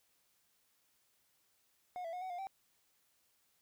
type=tone with pitch steps; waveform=triangle; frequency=723 / 664 / 723 / 749 / 707 / 774 Hz; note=F#5 / E5 / F#5 / F#5 / F5 / G5; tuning=-40 / +12 / -40 / +21 / +21 / -22 cents; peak=-38 dBFS; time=1.96-2.47 s; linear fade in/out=0 ms; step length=85 ms; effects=white hiss -75 dBFS RMS until 3.61 s